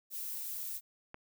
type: noise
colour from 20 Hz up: violet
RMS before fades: -40 dBFS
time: 0.1-0.81 s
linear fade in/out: 50 ms
type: click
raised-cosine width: 0.5 ms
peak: -30 dBFS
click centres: 1.144 s
effects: none